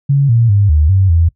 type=tone with pitch steps; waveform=sine; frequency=139.9 / 116.3 / 101.3 / 75.7 / 95.7 / 83.3 Hz; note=C#3 / A#2 / G#2 / D#2 / G2 / E2; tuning=+16 / -4 / -43 / -47 / -41 / +19 cents; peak=-7 dBFS; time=0.09-1.29 s; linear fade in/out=10 ms; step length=200 ms; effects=noise-tail reverb RT60 0.1 s tail -20 dB re dry